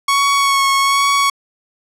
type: tone with vibrato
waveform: sawtooth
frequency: 1108.7 Hz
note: C#6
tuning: in tune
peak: -8 dBFS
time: 0.08-1.3 s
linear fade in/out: 5 ms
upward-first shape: sine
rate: 1.2 Hz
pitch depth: 19 cents each way
effects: low-pass 11000 Hz 12 dB/octave